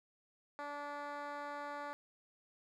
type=tone with band-pass filter; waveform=10% pulse; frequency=289.7 Hz; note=D4; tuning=24 cents flat; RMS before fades=-44 dBFS; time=0.59-1.93 s; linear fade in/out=0 ms; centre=910 Hz; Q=0.9; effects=none